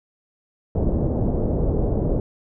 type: low-pass noise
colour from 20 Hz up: pink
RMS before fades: -21 dBFS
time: 0.75-2.2 s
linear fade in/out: 2 ms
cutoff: 570 Hz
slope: 24 dB/octave
effects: none